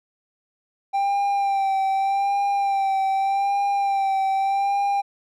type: tone with vibrato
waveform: triangle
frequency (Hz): 788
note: G5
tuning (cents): +9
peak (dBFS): -17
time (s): 0.93-5.02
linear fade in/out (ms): 20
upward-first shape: sine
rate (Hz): 0.83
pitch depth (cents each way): 32
effects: none